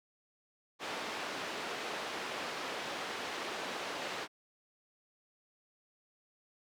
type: band-pass noise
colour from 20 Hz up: pink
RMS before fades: -40 dBFS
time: 0.79-4.28 s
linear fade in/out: 50 ms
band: 390 to 4100 Hz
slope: 12 dB/octave
effects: none